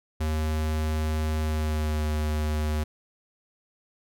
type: tone with pitch glide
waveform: square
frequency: 77.78 to 76.31 Hz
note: D#2 to D#2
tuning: 0 to -33 cents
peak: -25 dBFS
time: 0.2-2.84 s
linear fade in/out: 10 ms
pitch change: -33 cents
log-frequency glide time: 1.41-2.06 s
effects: none